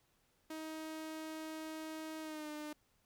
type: tone with pitch glide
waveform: sawtooth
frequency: 315.4 to 301.2 Hz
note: D#4 to D4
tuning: +24 to +44 cents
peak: -39 dBFS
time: 0.5-2.73 s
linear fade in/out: 5 ms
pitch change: -80 cents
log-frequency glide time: 2.21-2.5 s
effects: pink hiss -75 dBFS RMS until 3.05 s